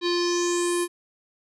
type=tone with low-pass filter sweep; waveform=square; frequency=349.2 Hz; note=F4; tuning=in tune; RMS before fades=-24 dBFS; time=0.01-0.88 s; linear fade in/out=50 ms; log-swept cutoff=4000 to 11000 Hz; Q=5.6; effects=none